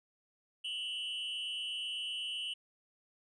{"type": "tone with amplitude modulation", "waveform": "triangle", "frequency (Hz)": 2957, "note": "F#7", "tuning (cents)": -2, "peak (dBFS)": -31, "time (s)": [0.64, 2.54], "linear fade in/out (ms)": 10, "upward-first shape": "sine", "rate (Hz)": 228, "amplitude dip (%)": 85, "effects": ["resampled to 22050 Hz"]}